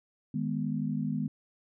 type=chord; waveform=sine; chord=G# minor; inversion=second; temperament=equal; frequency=155.56 / 207.7 / 246.9 Hz; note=D#3 / G#3 / B3; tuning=0 / 0 / 0 cents; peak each=-33 dBFS; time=0.34-1.28 s; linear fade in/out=5 ms; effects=none